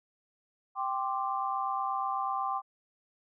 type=chord; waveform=sine; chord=G suspended fourth; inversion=none; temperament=equal; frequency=784 / 1046.5 / 1174.7 Hz; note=G5 / C6 / D6; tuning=0 / 0 / 0 cents; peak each=-33 / -34 / -34 dBFS; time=0.75-2.62 s; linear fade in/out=50 ms; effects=none